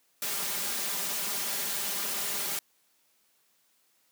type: noise with comb filter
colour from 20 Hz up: white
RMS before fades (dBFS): -32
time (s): 0.22-2.59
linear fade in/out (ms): 2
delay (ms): 5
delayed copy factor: +0.65
effects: white hiss -69 dBFS RMS until 4.11 s + high-pass 150 Hz 12 dB/octave

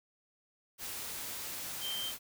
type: tone in noise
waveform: sine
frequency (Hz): 3136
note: G7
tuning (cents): 0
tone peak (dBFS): -36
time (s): 1.8-2.13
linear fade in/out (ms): 50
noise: white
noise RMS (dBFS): -41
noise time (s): 0.78-2.19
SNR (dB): +2
effects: none

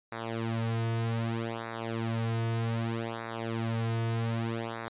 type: tone with flanger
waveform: sawtooth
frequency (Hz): 114.4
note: A#2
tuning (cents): -32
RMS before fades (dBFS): -32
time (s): 0.12-4.88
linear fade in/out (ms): 0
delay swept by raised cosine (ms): 0.32 to 3.72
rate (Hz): 0.64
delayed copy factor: -0.95
effects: resampled to 8000 Hz

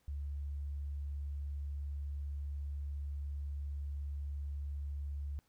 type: tone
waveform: sine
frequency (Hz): 71.4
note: D2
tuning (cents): -48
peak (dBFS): -37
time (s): 0.08-5.39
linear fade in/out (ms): 0
effects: pink hiss -75 dBFS RMS until 5.48 s

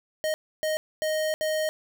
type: tone bursts at uneven times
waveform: square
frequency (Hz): 622.3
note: D#5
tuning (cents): 0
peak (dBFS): -25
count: 4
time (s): 0.24-0.34 / 0.63-0.77 / 1.02-1.34 / 1.41-1.69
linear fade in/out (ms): 0
effects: none

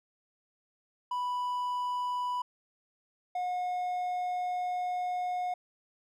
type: tone pair in turn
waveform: triangle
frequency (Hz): 987.8 / 722.8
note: B5 / F#5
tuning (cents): 0 / -41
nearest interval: perfect fourth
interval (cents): 541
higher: first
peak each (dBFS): -28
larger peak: neither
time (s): 1.11-2.42 / 3.35-5.54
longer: second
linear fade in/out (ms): 5
effects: none

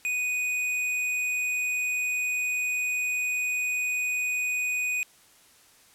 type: tone with tanh clipping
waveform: sine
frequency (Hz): 2485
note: D#7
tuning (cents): -3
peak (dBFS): -27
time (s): 0.05-5.03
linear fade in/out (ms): 0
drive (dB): 14
effects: white hiss -57 dBFS RMS until 5.94 s + low-pass 12000 Hz 12 dB/octave

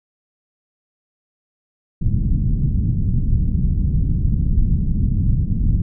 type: low-pass noise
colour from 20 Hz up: pink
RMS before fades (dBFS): -17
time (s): 2.01-5.82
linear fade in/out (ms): 5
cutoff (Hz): 190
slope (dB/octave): 24
effects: none

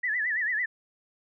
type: tone with vibrato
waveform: sine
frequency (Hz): 1845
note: A#6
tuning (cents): -18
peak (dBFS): -25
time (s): 0.03-0.66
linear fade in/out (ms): 10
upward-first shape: sine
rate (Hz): 9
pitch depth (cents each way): 150
effects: none

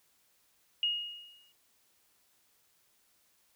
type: tone with exponential decay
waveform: sine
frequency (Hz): 2868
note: F7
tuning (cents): +45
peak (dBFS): -25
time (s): 0.83-1.52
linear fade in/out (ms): 1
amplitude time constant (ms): 150
effects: white hiss -70 dBFS RMS until 3.55 s

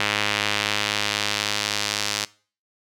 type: tone with band-pass filter sweep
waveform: sawtooth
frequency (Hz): 103.9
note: G#2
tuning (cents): +1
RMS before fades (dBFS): -25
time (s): 0-2.25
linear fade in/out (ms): 5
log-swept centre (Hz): 2700 to 5000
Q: 1.2
effects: noise-tail reverb RT60 0.4 s tail -21 dB re dry

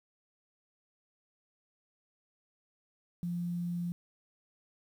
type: tone with quantisation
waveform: sine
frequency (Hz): 173.9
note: F3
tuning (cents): -7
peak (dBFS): -32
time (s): 3.23-3.92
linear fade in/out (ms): 0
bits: 10
effects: none

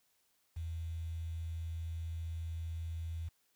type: tone with quantisation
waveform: sine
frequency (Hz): 82.41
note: E2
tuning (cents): 0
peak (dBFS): -37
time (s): 0.56-3.29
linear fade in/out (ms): 10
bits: 10
effects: white hiss -75 dBFS RMS until 3.55 s

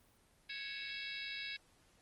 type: harmonic tone with a mistuned harmonic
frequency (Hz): 554.4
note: C#5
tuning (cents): 0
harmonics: 3 / 4 / 5 / 6 / 7 / 8 / 9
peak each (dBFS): -49 / -47 / -48 / -52 / -47 / -54 / -52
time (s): 0.49-1.57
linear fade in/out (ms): 10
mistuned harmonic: 5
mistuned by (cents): -72
effects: pink hiss -69 dBFS RMS until 2.01 s + Opus 24 kbps

